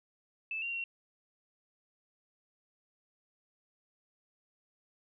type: tone with pitch steps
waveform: sine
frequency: 2630 / 2764 / 2737 Hz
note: E7 / F7 / F7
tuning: -5 / -19 / -36 cents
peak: -34 dBFS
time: 0.51-0.84 s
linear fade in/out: 2 ms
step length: 110 ms
effects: none